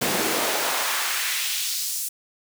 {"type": "noise with high-pass filter sweep", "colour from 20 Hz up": "pink", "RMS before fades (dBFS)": -25, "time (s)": [0.01, 2.09], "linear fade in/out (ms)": 10, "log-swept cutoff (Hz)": [200, 8000], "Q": 1.1, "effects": []}